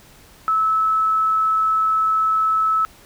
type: tone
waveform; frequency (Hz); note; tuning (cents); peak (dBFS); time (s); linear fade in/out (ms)
sine; 1302; E6; -22; -15; 0.48-2.85; 0
effects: pink hiss -48 dBFS RMS until 3.05 s